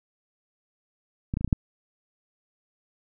clicks, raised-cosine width 5 ms, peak -15 / -14 / -21 / -9 / -24 / -6 dBFS, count 6, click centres 1.339 / 1.371 / 1.41 / 1.446 / 1.477 / 1.528 s, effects none

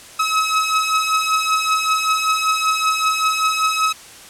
sawtooth beating tone pair, 1279 / 1284.2 Hz, D#6 / E6, +47 / -46 cents, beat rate 5.2 Hz, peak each -17 / -14 dBFS, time 0.19-3.93 s, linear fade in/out 10 ms, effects white hiss -40 dBFS RMS until 4.29 s + low-pass 10000 Hz 12 dB/octave

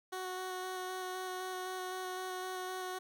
15% pulse tone with vibrato, 370 Hz, F#4, in tune, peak -32 dBFS, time 0.12-2.99 s, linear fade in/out 10 ms, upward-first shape square, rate 3.9 Hz, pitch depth 9 cents each way, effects none

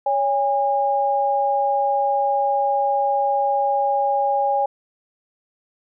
sine tone pair together, 560 / 815 Hz, C#5 / G#5, +18 / -33 cents, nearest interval tritone, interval 649 cents, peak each -22 / -18 dBFS, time 0.06-4.66 s, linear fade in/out 5 ms, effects none

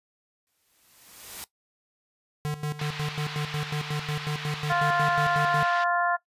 white noise with exponential growth, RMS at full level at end -36 dBFS, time 0.47-1.44 s, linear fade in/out 0 ms, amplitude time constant 210 ms
square tone with tremolo, 149.4 Hz, D3, 30 cents sharp, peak -27 dBFS, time 2.45-5.63 s, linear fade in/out 0 ms, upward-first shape square, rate 5.5 Hz, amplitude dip 75%
white band-pass noise, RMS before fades -38 dBFS, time 2.79-5.84 s, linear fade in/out 2 ms, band 840 to 3900 Hz, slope 24 dB/octave
harmonic tone, 349.2 Hz, F4, in tune, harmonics 2 / 3 / 4 / 5, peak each -26 / -28 / -29 / -30 dBFS, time 4.69-6.17 s, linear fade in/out 20 ms
effects noise-tail reverb RT60 0.1 s tail -17 dB re dry + resampled to 32000 Hz

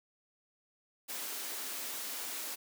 white high-pass noise, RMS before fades -40 dBFS, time 1.08-2.56 s, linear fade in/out 20 ms, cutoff 220 Hz, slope 96 dB/octave, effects none

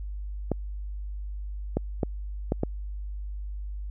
clicks, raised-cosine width 2 ms, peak -11 dBFS, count 5, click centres 0.517 / 1.77 / 2.032 / 2.521 / 2.634 s, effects added 50 Hz sine -32 dBFS peak until 3.9 s

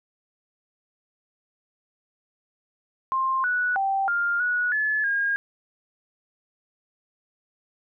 sine tone with pitch steps, 1056 / 1474 / 780 / 1402 / 1463 / 1721 / 1624 Hz, C6 / F#6 / G5 / F6 / F#6 / A6 / G#6, +16 / -7 / -9 / +6 / -20 / -39 / -39 cents, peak -21 dBFS, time 3.12-5.36 s, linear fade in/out 0 ms, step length 320 ms, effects none

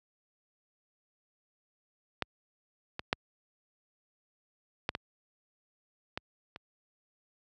clicks, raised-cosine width 0.3 ms, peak -13 / -19 / -10 / -12 / -17 / -18 / -26 dBFS, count 7, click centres 2.223 / 2.994 / 3.129 / 4.891 / 4.951 / 6.175 / 6.561 s, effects high-pass 60 Hz 12 dB/octave

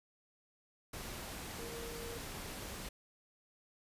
sine tone in noise, 466.2 Hz, A#4, in tune, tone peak -46 dBFS, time 1.59-2.18 s, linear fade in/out 5 ms, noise pink, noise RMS -45 dBFS, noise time 0.93-2.89 s, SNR -4 dB, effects resampled to 32000 Hz

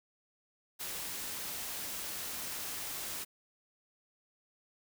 white noise, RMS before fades -40 dBFS, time 0.79-3.25 s, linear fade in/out 20 ms, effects none

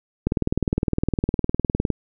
click train, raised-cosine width 3 ms, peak -7 dBFS, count 33, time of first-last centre 0.27-1.903 s, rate 19.6 Hz, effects none

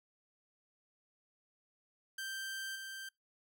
sawtooth tone with level steps, 1568 Hz, G6, in tune, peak -36 / -40 dBFS, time 2.18-3.09 s, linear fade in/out 5 ms, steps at 2.75 s, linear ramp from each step 10 ms, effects noise-tail reverb RT60 0.2 s tail -26 dB re dry

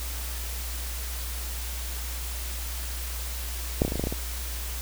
clicks, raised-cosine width 2 ms, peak -7 / -12 / -17 / -17 / -17 / -13 / -14 / -15 / -17 dBFS, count 9, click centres 3.819 / 3.85 / 3.88 / 3.921 / 3.956 / 3.996 / 4.039 / 4.071 / 4.125 s, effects added 60 Hz sine -32 dBFS peak until 4.81 s + white hiss -37 dBFS RMS until 4.81 s

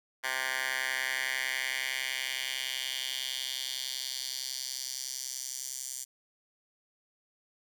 10% pulse tone with high-pass filter sweep, 130.8 Hz, C3, in tune, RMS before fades -35 dBFS, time 0.23-6.05 s, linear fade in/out 20 ms, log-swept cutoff 1400 to 7000 Hz, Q 2.3, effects none

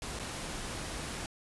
pink noise with dropouts, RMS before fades -39 dBFS, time 0.02-1.26 s, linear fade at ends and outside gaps 1 ms, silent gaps 0.19-0.196 s, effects resampled to 24000 Hz

